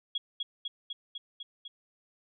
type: tone with echo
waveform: sine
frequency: 3322 Hz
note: G#7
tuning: in tune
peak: -28 dBFS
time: 0.15-0.18 s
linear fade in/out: 5 ms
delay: 250 ms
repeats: 6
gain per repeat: -2 dB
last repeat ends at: 1.68 s
effects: none